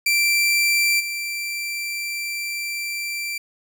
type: tone with level steps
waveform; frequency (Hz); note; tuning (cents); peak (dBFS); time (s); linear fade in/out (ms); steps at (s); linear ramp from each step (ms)
sawtooth; 2349; D7; 0; -13 / -22; 0.06-3.38; 5; 0.99; 20
effects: none